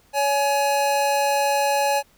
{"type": "tone pair together", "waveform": "square", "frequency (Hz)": [563.1, 841], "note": ["C#5", "G#5"], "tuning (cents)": [27, 22], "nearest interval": "perfect fifth", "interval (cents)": 695, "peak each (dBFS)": [-23, -21], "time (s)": [0.13, 2.03], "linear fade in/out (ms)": 50, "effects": ["pink hiss -58 dBFS RMS until 2.17 s"]}